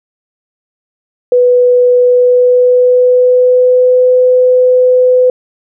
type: tone with pitch glide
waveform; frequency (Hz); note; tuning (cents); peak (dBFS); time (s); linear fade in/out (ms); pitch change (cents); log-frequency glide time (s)
sine; 493.9 to 504; B4 to B4; 0 to +35; -4; 1.32-5.3; 2; +35; 1.98-4.12
effects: none